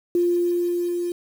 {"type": "tone with level ramp", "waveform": "sine", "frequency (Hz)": 349.2, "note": "F4", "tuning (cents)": 0, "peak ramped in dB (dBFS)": [-16, -23], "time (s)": [0.15, 1.12], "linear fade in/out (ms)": 2, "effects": ["7-bit"]}